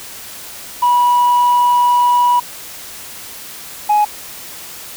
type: tone pair in turn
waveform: sine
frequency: 975 / 837.6 Hz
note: B5 / G#5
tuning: -23 / +15 cents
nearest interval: minor third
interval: 262 cents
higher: first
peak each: -7 dBFS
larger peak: neither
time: 0.82-2.4 / 3.89-4.05 s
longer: first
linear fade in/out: 10 ms
effects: tanh soft clip ceiling -7 dBFS + white hiss -32 dBFS RMS until 4.96 s